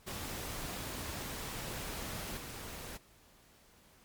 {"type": "noise with level steps", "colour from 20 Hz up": "pink", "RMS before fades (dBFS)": [-41, -45], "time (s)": [0.06, 2.98], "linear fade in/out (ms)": 20, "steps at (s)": 2.37, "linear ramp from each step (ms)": 5, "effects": ["pink hiss -63 dBFS RMS until 4.04 s", "MP3 96 kbps"]}